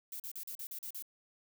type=noise bursts; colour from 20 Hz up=violet; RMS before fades=-43 dBFS; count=8; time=0.12-1.024 s; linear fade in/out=2 ms; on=78 ms; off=40 ms; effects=none